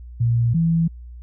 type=tone pair in turn; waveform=sine; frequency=117.6 / 165.59 Hz; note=A#2 / E3; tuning=+16 / +8 cents; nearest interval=tritone; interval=592 cents; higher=second; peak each=-15 dBFS; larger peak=neither; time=0.2-0.54 / 0.54-0.88 s; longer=neither; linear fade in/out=10 ms; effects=added 60 Hz sine -35 dBFS peak until 1.22 s